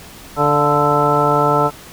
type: harmonic tone with a mistuned harmonic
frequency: 146.83 Hz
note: D3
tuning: in tune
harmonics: 1 / 2 / 3 / 4 / 5 / 6 / 7 / 9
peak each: -21 / -23 / -19 / -20 / -21 / -19 / -23 / -17 dBFS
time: 0.36-1.71 s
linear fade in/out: 50 ms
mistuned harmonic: 5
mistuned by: -43 cents
effects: pink hiss -38 dBFS RMS until 1.92 s